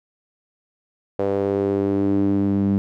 sawtooth tone with band-pass filter sweep, 99.2 Hz, G2, 21 cents sharp, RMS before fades -20 dBFS, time 1.19-2.78 s, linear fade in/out 0 ms, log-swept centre 500 to 220 Hz, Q 3.5, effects none

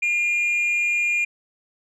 sine tone with frequency modulation, 2414 Hz, D7, 47 cents sharp, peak -16 dBFS, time 0.02-1.25 s, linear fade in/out 10 ms, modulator 321 Hz, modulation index 0.21, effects tanh soft clip ceiling -18 dBFS

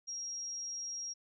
sine tone, 5620 Hz, F8, 10 cents sharp, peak -38 dBFS, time 0.07-1.14 s, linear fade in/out 20 ms, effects none

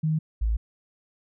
sine tone pair in turn, 156.7 / 55.04 Hz, D#3 / A1, +13 / +1 cents, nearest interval octave + tritone, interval 1812 cents, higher first, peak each -21 dBFS, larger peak neither, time 0.03-0.19 / 0.41-0.57 s, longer neither, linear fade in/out 10 ms, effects none

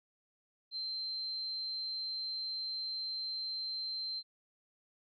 sine tone, 4122 Hz, C8, 27 cents flat, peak -36 dBFS, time 0.71-4.23 s, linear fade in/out 50 ms, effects none

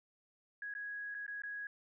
sine tone with dropouts, 1661.2 Hz, G#6, in tune, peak -40 dBFS, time 0.62-1.67 s, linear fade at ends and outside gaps 2 ms, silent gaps 0.739-0.75 / 1.144-1.148 / 1.265-1.279 / 1.42-1.435 s, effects none

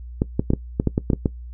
clicks, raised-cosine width 3 ms, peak -5 dBFS, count 10, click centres 0.219 / 0.395 / 0.504 / 0.535 / 0.799 / 0.873 / 0.979 / 1.102 / 1.133 / 1.258 s, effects noise-tail reverb RT60 0.1 s tail -19 dB re dry + added 60 Hz sine -33 dBFS peak until 1.53 s

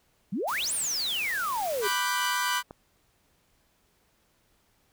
sine exponential two-way sweep, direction up then down, 165.7 to 9950 to 383.8 Hz, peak -27 dBFS, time 0.32-1.88 s, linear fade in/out 10 ms, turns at 0.73 s
white noise, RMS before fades -39 dBFS, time 0.47-1.94 s, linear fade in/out 20 ms
sawtooth chord, G major seventh, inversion first, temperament equal, 987.8 / 1174.7 / 1480 / 1568 Hz, B5 / D6 / F#6 / G6, 0 / 0 / 0 / 0 cents, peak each -25 / -29 / -29 / -29 dBFS, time 1.81-2.63 s, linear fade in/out 50 ms
click, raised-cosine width 1 ms, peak -27 dBFS, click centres 2.709 s
effects pink hiss -68 dBFS RMS until 4.92 s

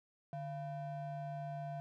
triangle ring-modulated tone, 417.8 Hz, G#4, 10 cents sharp, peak -35 dBFS, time 0.33-1.8 s, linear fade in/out 0 ms, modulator 269 Hz, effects none

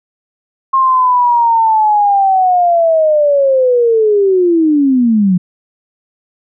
sine linear sweep, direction down, 1072 to 174.61 Hz, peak -7 dBFS, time 0.73-5.38 s, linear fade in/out 10 ms, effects none

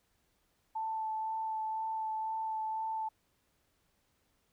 sine tone with vibrato, 880 Hz, A5, in tune, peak -33 dBFS, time 0.75-3.09 s, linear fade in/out 10 ms, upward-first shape sine, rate 2 Hz, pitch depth 12 cents each way, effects pink hiss -75 dBFS RMS until 4.52 s

